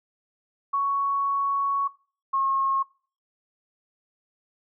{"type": "tone pair in turn", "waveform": "sine", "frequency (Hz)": [1113, 1083.2], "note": ["C#6", "C#6"], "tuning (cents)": [7, -40], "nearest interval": "unison", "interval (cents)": 47, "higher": "first", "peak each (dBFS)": -21, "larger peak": "neither", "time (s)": [[0.73, 1.88], [2.33, 2.83]], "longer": "first", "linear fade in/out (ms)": 10, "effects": ["noise-tail reverb RT60 0.4 s tail -20 dB re dry"]}